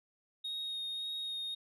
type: tone with vibrato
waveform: sine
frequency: 3729 Hz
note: A#7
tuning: in tune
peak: -34 dBFS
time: 0.44-1.55 s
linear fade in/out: 10 ms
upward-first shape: sine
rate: 1.8 Hz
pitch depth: 12 cents each way
effects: tanh soft clip ceiling -35 dBFS